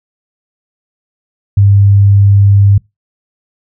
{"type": "tone", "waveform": "sine", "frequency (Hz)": 100, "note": "G2", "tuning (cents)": 35, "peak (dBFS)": -3, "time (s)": [1.57, 2.78], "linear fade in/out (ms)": 5, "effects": ["noise-tail reverb RT60 0.2 s tail -24 dB re dry"]}